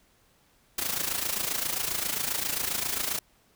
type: noise with amplitude modulation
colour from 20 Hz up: white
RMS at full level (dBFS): -27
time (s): 0.78-3.19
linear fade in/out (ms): 5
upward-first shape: sine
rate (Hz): 27.5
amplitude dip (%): 70
effects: pink hiss -64 dBFS RMS until 3.55 s